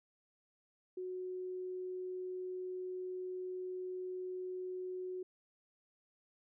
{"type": "tone", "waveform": "sine", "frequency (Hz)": 367.8, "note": "F#4", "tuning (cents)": -10, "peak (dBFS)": -39, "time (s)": [0.97, 5.23], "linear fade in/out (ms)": 5, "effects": []}